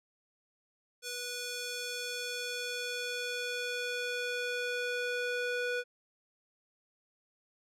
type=tone with band-pass filter sweep; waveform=square; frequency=490 Hz; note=B4; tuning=14 cents flat; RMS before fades=-36 dBFS; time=1.02-5.84 s; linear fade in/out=50 ms; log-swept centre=6100 to 1600 Hz; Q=0.75; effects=none